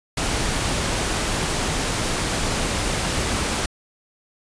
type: noise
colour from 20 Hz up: pink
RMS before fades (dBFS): -23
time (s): 0.17-3.66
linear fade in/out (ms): 5
effects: resampled to 22050 Hz